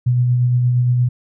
sine tone with tremolo, 123.47 Hz, B2, in tune, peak -11 dBFS, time 0.06-1.09 s, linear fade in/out 10 ms, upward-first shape sine, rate 8.6 Hz, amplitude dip 25%, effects none

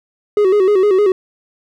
triangle tone with vibrato, 394.9 Hz, G4, 13 cents sharp, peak -7 dBFS, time 0.37-1.12 s, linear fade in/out 2 ms, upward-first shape square, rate 6.5 Hz, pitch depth 90 cents each way, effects none

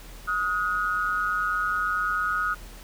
sine tone pair together, 1257 / 1447.8 Hz, D#6 / F#6, +17 / -38 cents, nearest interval major second, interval 245 cents, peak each -26 dBFS, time 0.27-2.55 s, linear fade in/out 20 ms, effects added 40 Hz sine -42 dBFS peak until 2.83 s + pink hiss -47 dBFS RMS until 2.83 s

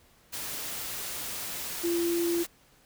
sine tone in noise, 341.8 Hz, F4, 37 cents flat, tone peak -25 dBFS, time 1.83-2.44 s, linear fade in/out 20 ms, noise white, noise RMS -36 dBFS, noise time 0.32-2.47 s, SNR +8 dB, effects pink hiss -61 dBFS RMS until 2.85 s

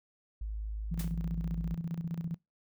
sine tone, 53.1 Hz, G#1, 39 cents sharp, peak -34 dBFS, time 0.41-1.75 s, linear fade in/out 5 ms
sine tone with tremolo, 167.2 Hz, E3, 25 cents sharp, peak -31 dBFS, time 0.91-2.35 s, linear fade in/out 10 ms, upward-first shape square, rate 15 Hz, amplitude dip 70%
white noise with exponential decay, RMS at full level -40 dBFS, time 0.99-1.17 s, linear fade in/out 5 ms, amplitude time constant 38 ms
effects noise-tail reverb RT60 0.2 s tail -23 dB re dry

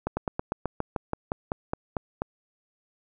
slowing click train, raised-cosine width 1 ms, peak -13 dBFS, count 14, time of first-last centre 0.07-2.22 s, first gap 100 ms, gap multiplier 1.08, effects none

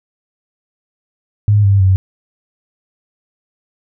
sine tone with pitch steps, 103.83 / 99.14 / 94.66 Hz, G#2 / G2 / F#2, 0 / +20 / +40 cents, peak -7 dBFS, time 1.48-1.96 s, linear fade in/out 0 ms, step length 160 ms, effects none

